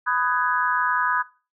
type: chord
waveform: sine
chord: G# minor seventh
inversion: first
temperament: just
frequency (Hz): 996.7 / 1245.9 / 1495.1 / 1661.2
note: B5 / D#6 / F#6 / G#6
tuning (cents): +16 / +2 / +18 / 0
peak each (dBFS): -25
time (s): 0.06-1.23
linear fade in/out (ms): 20
effects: noise-tail reverb RT60 0.3 s tail -17 dB re dry